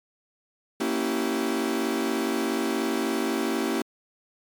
40% pulse chord, A# diminished seventh, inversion none, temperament equal with one note detuned, 233.1 / 277.2 / 329.6 / 386.6 Hz, A#3 / C#4 / E4 / G4, 0 / 0 / 0 / -24 cents, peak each -29 dBFS, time 0.8-3.82 s, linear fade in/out 5 ms, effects MP3 96 kbps

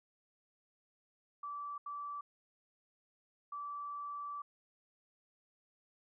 sine tone bursts at uneven times, 1159 Hz, D6, 23 cents flat, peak -40 dBFS, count 3, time 1.43-1.78 / 1.86-2.21 / 3.52-4.42 s, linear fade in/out 5 ms, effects none

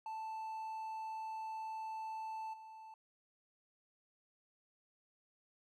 triangle tone with level steps, 881 Hz, A5, 2 cents sharp, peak -39 / -49 dBFS, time 0.06-2.94 s, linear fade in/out 2 ms, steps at 2.53 s, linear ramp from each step 10 ms, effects none

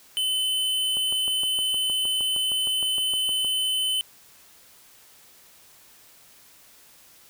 square tone, 3038 Hz, F#7, 45 cents sharp, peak -23 dBFS, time 0.17-4.01 s, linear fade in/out 0 ms
click train, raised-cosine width 1 ms, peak -26 dBFS, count 17, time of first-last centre 0.97-3.447 s, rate 6.46 Hz
effects white hiss -53 dBFS RMS until 7.29 s

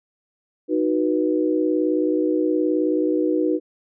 sine chord, B major, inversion first, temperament equal with one note detuned, 311.1 / 370 / 489.1 Hz, D#4 / F#4 / B4, 0 / 0 / -17 cents, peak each -20 / -23 / -24 dBFS, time 0.68-3.6 s, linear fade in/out 50 ms, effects none

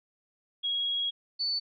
sine tone pair in turn, 3306 / 4490 Hz, G#7 / C#8, -9 / +21 cents, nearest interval perfect fourth, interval 530 cents, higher second, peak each -27 dBFS, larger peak neither, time 0.63-1.11 / 1.39-1.6 s, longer first, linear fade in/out 20 ms, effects none

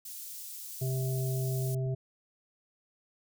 white high-pass noise, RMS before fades -43 dBFS, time 0.05-1.75 s, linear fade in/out 5 ms, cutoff 6000 Hz, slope 12 dB/octave
harmonic tone, 130.81 Hz, C3, in tune, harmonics 1 / 3 / 5, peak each -29 / -39 / -43 dBFS, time 0.81-1.95 s, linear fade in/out 10 ms
click, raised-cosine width 5 ms, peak -39 dBFS, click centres 1.864 s
effects none

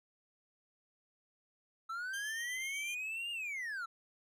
triangle linear two-way sweep, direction up then down, 1307 to 2848 to 1307 Hz, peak -36 dBFS, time 1.89-3.86 s, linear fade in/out 10 ms, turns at 3.31 s
20% pulse tone with tremolo, 3136 Hz, G7, in tune, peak -37 dBFS, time 2.13-2.95 s, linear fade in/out 10 ms, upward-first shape triangle, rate 8.1 Hz, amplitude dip 35%
effects none

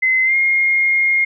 sine tone with pitch glide, 2051 to 2136 Hz, C7 to C7, -35 to +35 cents, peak -12 dBFS, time 0.02-1.25 s, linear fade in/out 10 ms, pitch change +70 cents, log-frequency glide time 0.24-0.35 s, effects none

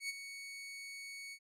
sawtooth tone with ADSR envelope, 2226 Hz, C#7, 7 cents sharp, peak -32 dBFS, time 0-1.39 s, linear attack 91 ms, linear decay 26 ms, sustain -10 dB, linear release 65 ms, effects low-pass 11000 Hz 12 dB/octave

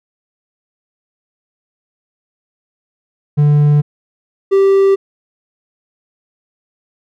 triangle tone pair in turn, 147.2 / 390.8 Hz, D3 / G4, +4 / -5 cents, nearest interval octave + perfect fourth, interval 1691 cents, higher second, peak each -5 dBFS, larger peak neither, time 3.37-3.82 / 4.51-4.96 s, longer neither, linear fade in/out 20 ms, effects none

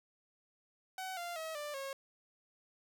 sawtooth tone with pitch steps, 753 / 694.5 / 640.6 / 590.8 / 544.9 Hz, F#5 / F5 / E5 / D5 / C#5, +30 / -10 / -50 / +10 / -30 cents, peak -36 dBFS, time 0.98-1.93 s, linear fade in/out 2 ms, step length 190 ms, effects none

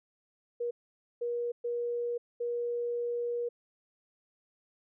sine tone bursts at uneven times, 477.6 Hz, A#4, 42 cents sharp, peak -30 dBFS, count 4, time 0.6-0.71 / 1.21-1.52 / 1.64-2.18 / 2.4-3.49 s, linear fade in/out 10 ms, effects none

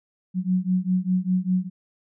sine beating tone pair, 181.4 / 186.4 Hz, F#3 / F#3, -34 / +13 cents, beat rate 5 Hz, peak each -23 dBFS, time 0.34-1.7 s, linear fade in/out 50 ms, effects none

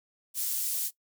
pink high-pass noise, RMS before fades -31 dBFS, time 0.34-0.91 s, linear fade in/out 50 ms, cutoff 9200 Hz, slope 12 dB/octave, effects noise-tail reverb RT60 0.1 s tail -18 dB re dry

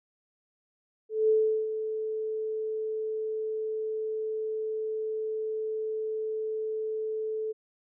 sine tone with ADSR envelope, 436.2 Hz, A4, 15 cents flat, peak -19 dBFS, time 1.09-7.53 s, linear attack 200 ms, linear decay 380 ms, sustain -10 dB, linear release 21 ms, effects none

